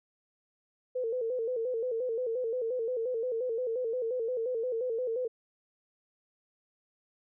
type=tone with vibrato; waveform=sine; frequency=478.6 Hz; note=A#4; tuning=46 cents sharp; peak=-29 dBFS; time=0.95-5.28 s; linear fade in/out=10 ms; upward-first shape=square; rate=5.7 Hz; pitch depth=94 cents each way; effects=none